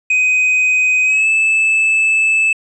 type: tone with pitch glide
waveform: triangle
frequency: 2508 to 2621 Hz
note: D#7 to E7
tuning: +13 to -11 cents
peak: -9 dBFS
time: 0.1-2.53 s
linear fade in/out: 5 ms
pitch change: +76 cents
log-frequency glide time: 1.04-1.28 s
effects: resampled to 24000 Hz